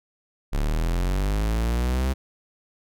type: linear sweep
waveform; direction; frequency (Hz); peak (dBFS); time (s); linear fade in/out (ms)
45% pulse; up; 34.65 to 67; -21; 0.52-2.14; 20
effects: none